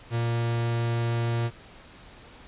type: tone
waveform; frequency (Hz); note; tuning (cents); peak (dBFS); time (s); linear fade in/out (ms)
45% pulse; 117.1; A#2; +8; -24; 0.1-1.51; 50
effects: pink hiss -49 dBFS RMS until 2.47 s + resampled to 8000 Hz

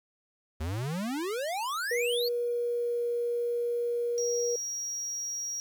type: exponential sweep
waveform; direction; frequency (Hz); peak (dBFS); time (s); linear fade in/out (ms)
square; up; 73.42 to 4641; -31; 0.6-2.29; 10
type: tone with pitch glide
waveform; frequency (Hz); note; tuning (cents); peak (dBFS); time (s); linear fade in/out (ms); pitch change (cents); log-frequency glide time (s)
sine; 480.9 to 476.5; B4 to A#4; -46 to +38; -27; 1.91-4.56; 5; -16; 2.2-3.04
type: tone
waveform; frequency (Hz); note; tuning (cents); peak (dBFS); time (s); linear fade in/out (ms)
triangle; 5680; F8; +28; -31; 4.18-5.6; 0
effects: 9-bit

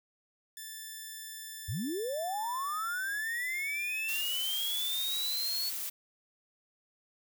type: tone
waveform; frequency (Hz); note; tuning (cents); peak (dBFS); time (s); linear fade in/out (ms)
5% pulse; 1760; A6; 0; -31; 0.57-4.21; 2
type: linear sweep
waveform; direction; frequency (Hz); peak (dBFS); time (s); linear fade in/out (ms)
sine; up; 73.42 to 4435; -32; 1.68-5.7; 10
type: noise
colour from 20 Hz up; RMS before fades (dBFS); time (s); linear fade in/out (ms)
blue; -37; 4.08-5.9; 10
effects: none

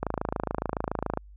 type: click train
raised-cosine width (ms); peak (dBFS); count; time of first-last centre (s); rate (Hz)
1; -13; 32; 0.03-1.174; 27.1
effects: added 50 Hz sine -46 dBFS peak until 1.36 s

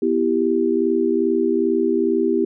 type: chord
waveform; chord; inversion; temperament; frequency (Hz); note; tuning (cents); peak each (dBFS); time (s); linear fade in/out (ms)
sine; E minor; second; equal; 246.9 / 329.6 / 392; B3 / E4 / G4; 0 / 0 / 0; -22 / -20 / -19; 0.02-2.45; 5
effects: none

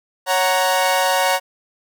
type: chord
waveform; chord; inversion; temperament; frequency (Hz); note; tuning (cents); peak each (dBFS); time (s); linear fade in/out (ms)
sawtooth; F# major; second; equal; 554.4 / 740 / 932.3; C#5 / F#5 / A#5; 0 / 0 / 0; -16; 0.26-1.4; 50
effects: none

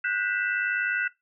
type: tone cluster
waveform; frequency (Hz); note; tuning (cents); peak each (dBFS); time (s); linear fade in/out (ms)
sine; 1463 / 1563 / 1976 / 2653; F#6 / G6 / B6 / E7; -20 / -6 / 0 / +10; -27 / -30 / -33 / -34; 0.04-1.08; 5
effects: noise-tail reverb RT60 0.2 s tail -20 dB re dry

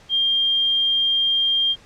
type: tone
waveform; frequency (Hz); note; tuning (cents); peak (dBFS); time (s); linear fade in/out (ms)
sine; 3200; G7; +35; -16; 0.09-1.76; 50
effects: pink hiss -49 dBFS RMS until 1.85 s + low-pass 6000 Hz 12 dB/octave

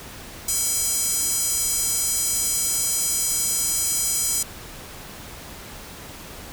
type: tone with high-pass filter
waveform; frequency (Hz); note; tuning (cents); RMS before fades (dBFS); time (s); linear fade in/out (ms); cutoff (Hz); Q
square; 455.3; A#4; -41; -23; 0.48-4.43; 5; 7500; 2
effects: pink hiss -39 dBFS RMS until 6.52 s

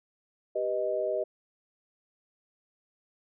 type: chord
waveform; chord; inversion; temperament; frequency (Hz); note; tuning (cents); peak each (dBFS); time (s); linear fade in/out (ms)
sine; G augmented; none; equal; 392 / 493.9 / 622.3; G4 / B4 / D#5; 0 / 0 / 0; -33 / -33 / -29; 0.55-1.24; 10
effects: none

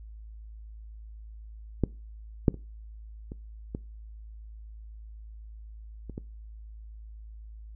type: clicks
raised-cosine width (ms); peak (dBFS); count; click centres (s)
3; -10 / -6 / -27 / -26 / -20 / -27 / -22; 7; 1.837 / 2.482 / 2.543 / 3.319 / 3.749 / 6.097 / 6.179
effects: noise-tail reverb RT60 0.3 s tail -22 dB re dry + added 54 Hz sine -42 dBFS peak until 7.75 s

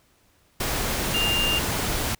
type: tone in noise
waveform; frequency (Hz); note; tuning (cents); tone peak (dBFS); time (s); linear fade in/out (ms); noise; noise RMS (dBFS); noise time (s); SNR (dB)
sine; 2800; F7; +4; -22; 1.14-1.59; 5; pink; -26; 0.6-2.15; +1
effects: pink hiss -62 dBFS RMS until 2.19 s

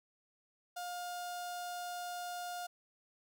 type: tone with notch filter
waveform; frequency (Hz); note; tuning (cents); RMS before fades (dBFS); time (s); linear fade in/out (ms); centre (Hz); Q
sawtooth; 710; F5; +28; -42; 0.76-2.67; 10; 2200; 1.6
effects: none

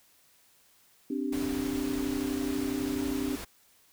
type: chord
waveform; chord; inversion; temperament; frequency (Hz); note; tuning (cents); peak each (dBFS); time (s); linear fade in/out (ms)
sine; C suspended second; none; equal; 261.6 / 293.7 / 392; C4 / D4 / G4; 0 / 0 / 0; -32 / -32 / -37; 1.1-3.36; 5
type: noise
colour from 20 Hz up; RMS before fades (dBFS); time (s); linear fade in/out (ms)
pink; -40; 1.32-3.45; 10
effects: white hiss -63 dBFS RMS until 3.92 s

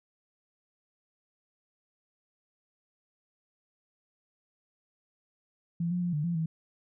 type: tone with pitch steps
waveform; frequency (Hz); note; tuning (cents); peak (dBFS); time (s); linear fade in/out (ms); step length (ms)
sine; 169.6 / 177.8 / 175.3 / 149 / 171.6 / 161.3; E3 / F3 / F3 / D3 / F3 / E3; +50 / +31 / +7 / +25 / -30 / -37; -27; 5.8-6.46; 5; 110
effects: none

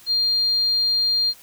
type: tone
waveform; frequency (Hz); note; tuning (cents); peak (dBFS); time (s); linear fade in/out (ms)
sine; 4200; C8; +6; -17; 0.06-1.34; 50
effects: white hiss -48 dBFS RMS until 1.42 s

